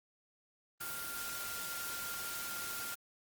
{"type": "tone in noise", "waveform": "sine", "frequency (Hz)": 1395, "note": "F6", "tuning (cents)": -2, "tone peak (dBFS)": -44, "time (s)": [0.8, 2.95], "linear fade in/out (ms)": 10, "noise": "white", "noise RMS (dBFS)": -42, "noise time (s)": [0.8, 2.95], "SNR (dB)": -5, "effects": ["Opus 24 kbps"]}